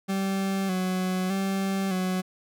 40% pulse tone with vibrato, 189.4 Hz, F#3, 41 cents sharp, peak -24 dBFS, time 0.08-2.22 s, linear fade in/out 20 ms, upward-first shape square, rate 0.82 Hz, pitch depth 40 cents each way, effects none

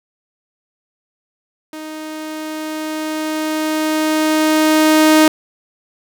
sawtooth tone with level ramp, 311.1 Hz, D#4, in tune, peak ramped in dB -24 to -3 dBFS, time 1.73-5.28 s, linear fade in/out 2 ms, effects none

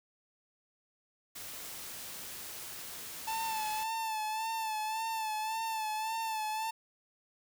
white noise, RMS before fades -44 dBFS, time 1.35-3.84 s, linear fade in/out 10 ms
45% pulse tone with vibrato, 880 Hz, A5, in tune, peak -33 dBFS, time 3.27-6.71 s, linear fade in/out 10 ms, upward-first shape sine, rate 1.8 Hz, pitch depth 44 cents each way
effects none

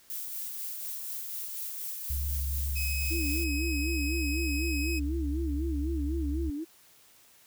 violet noise with tremolo, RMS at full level -36 dBFS, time 0.1-3.44 s, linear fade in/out 0 ms, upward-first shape sine, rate 4.1 Hz, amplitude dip 30%
sine tone with pitch glide, 69.3 to 68.62 Hz, C#2 to C#2, 0 to -17 cents, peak -29 dBFS, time 2.1-6.5 s, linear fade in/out 0 ms, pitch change -17 cents, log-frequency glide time 2.63-3.23 s
sawtooth tone, 2541 Hz, D#7, 36 cents sharp, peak -30 dBFS, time 2.75-5 s, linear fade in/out 20 ms
sine tone with vibrato, 311.1 Hz, D#4, in tune, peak -32 dBFS, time 3.1-6.65 s, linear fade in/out 20 ms, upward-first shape sine, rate 4 Hz, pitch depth 150 cents each way
effects white hiss -59 dBFS RMS until 7.46 s

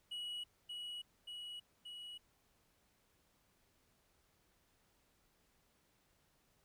triangle tone with echo, 2919 Hz, F#7, 24 cents flat, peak -40 dBFS, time 0.11-0.44 s, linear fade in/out 10 ms, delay 580 ms, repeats 3, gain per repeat -2 dB, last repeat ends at 2.18 s, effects pink hiss -75 dBFS RMS until 6.64 s

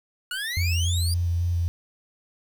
25% pulse exponential sweep, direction up, 1427 to 4881 Hz, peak -24 dBFS, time 0.31-1.14 s, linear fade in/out 2 ms
sine tone with vibrato, 86.4 Hz, F2, 18 cents flat, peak -21 dBFS, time 0.57-1.68 s, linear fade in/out 0 ms, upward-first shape square, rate 3.6 Hz, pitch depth 16 cents each way
effects 8-bit

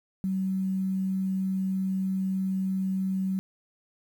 sine tone with quantisation, 190.1 Hz, F#3, 47 cents sharp, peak -25 dBFS, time 0.24-3.39 s, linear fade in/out 0 ms, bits 9, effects none

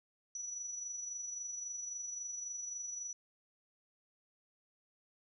sine tone with amplitude modulation, 5900 Hz, F#8, 6 cents flat, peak -38 dBFS, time 0.35-3.13 s, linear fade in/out 2 ms, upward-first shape sine, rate 23.7 Hz, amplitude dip 45%, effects none

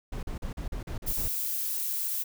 brown noise bursts, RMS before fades -34 dBFS, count 8, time 0.12-1.28 s, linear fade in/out 5 ms, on 110 ms, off 40 ms
violet noise, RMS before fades -31 dBFS, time 1.06-2.24 s, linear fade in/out 20 ms
effects none

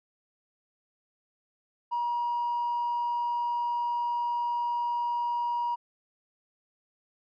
sine tone with hard clipping, 955 Hz, A#5, 42 cents sharp, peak -27 dBFS, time 1.91-5.76 s, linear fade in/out 20 ms, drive 1 dB, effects resampled to 11025 Hz

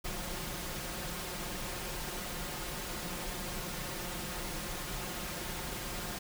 pink noise with comb filter, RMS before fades -39 dBFS, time 0.04-6.19 s, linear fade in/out 10 ms, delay 5.6 ms, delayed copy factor +0.55, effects none

